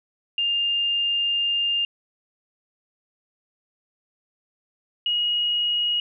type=tone pair in turn; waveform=sine; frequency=2807 / 2889 Hz; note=F7 / F#7; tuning=+8 / -42 cents; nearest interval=unison; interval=50 cents; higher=second; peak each=-20 dBFS; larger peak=neither; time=0.38-1.85 / 5.06-6 s; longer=first; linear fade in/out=2 ms; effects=none